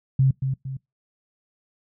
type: tone with echo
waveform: sine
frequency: 133.4 Hz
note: C3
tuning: 34 cents sharp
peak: -14 dBFS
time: 0.19-0.31 s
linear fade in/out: 5 ms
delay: 230 ms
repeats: 2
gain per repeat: -7 dB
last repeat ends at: 0.77 s
effects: noise-tail reverb RT60 0.2 s tail -25 dB re dry